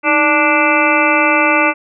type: harmonic tone with a mistuned harmonic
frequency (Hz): 293.7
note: D4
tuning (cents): 0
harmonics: 1 / 2 / 3 / 4 / 5 / 7 / 8 / 9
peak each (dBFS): -18 / -18 / -18 / -18 / -18 / -18 / -18 / -18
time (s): 0.03-1.74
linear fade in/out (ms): 50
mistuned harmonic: 1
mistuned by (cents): +110
effects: none